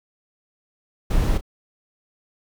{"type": "noise with echo", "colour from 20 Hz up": "brown", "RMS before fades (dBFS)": -19, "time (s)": [1.1, 1.38], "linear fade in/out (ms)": 10, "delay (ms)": 31, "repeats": 1, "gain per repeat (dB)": -12, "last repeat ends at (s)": 1.411, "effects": []}